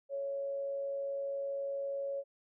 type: tone with frequency modulation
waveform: sine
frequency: 554.4 Hz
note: C#5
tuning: in tune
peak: -34 dBFS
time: 0.09-2.24 s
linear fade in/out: 50 ms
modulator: 112 Hz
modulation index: 0.21
effects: none